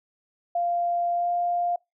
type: tone with pitch glide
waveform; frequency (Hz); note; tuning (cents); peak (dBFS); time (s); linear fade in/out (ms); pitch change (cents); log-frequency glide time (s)
sine; 695 to 700.6; F5 to F5; -9 to +5; -22; 0.55-1.76; 5; +14; 1.14-1.29
effects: noise-tail reverb RT60 0.2 s tail -26 dB re dry